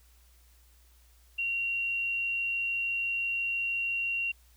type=tone; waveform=sine; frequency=2753 Hz; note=F7; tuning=25 cents flat; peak=-28 dBFS; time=1.38-4.32 s; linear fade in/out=10 ms; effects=added 60 Hz sine -58 dBFS peak until 4.56 s + white hiss -65 dBFS RMS until 4.56 s